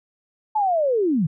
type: linear sweep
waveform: sine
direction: down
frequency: 880 to 138.59 Hz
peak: -17 dBFS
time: 0.55-1.27 s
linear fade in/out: 10 ms
effects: none